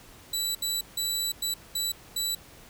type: tone bursts at uneven times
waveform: 20% pulse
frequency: 3951 Hz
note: B7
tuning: in tune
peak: -21 dBFS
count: 6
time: 0.33-0.55 / 0.62-0.81 / 0.97-1.32 / 1.42-1.54 / 1.75-1.92 / 2.16-2.35 s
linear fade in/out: 5 ms
effects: pink hiss -51 dBFS RMS until 2.69 s